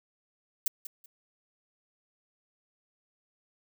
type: noise with echo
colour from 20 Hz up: violet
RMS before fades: -27 dBFS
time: 0.66-0.68 s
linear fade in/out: 2 ms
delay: 190 ms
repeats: 2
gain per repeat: -13 dB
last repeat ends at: 1.06 s
effects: none